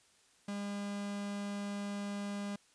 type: tone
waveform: 45% pulse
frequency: 202.5 Hz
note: G#3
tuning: 43 cents flat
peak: -37 dBFS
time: 0.48-2.56 s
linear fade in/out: 5 ms
effects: white hiss -67 dBFS RMS until 2.74 s + resampled to 22050 Hz